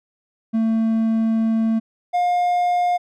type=tone pair in turn; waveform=triangle; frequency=223.9 / 710.8 Hz; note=A3 / F5; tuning=+30 / +30 cents; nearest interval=octave + minor sixth; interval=2000 cents; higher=second; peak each=-14 dBFS; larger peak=neither; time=0.53-1.8 / 2.13-2.98 s; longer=first; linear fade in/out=20 ms; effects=none